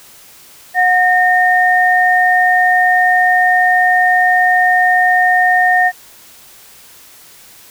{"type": "tone pair together", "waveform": "sine", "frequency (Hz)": [729, 1832.6], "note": ["F#5", "A#6"], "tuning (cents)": [-26, -30], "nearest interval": "octave + major third", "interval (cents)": 1596, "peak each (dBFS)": -11, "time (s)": [0.74, 5.92], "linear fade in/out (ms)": 50, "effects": ["white hiss -41 dBFS RMS until 7.7 s"]}